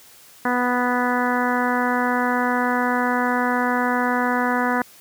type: harmonic tone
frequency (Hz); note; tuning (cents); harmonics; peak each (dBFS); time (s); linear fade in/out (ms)
246.9; B3; 0; 1 / 2 / 3 / 4 / 5 / 6 / 7 / 8; -23 / -27 / -26 / -25 / -29 / -27 / -28 / -33; 0.45-4.82; 2
effects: white hiss -48 dBFS RMS until 5 s + high-pass 60 Hz 12 dB/octave